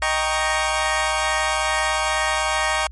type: chord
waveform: 20% pulse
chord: Eb dominant seventh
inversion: none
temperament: equal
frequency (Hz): 622.3 / 784 / 932.3 / 1108.7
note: Eb5 / G5 / Bb5 / Db6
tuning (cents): 0 / 0 / 0 / 0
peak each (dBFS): -20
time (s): 0.02-2.87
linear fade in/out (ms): 2
effects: added 60 Hz sine -35 dBFS peak until 2.91 s + MP3 48 kbps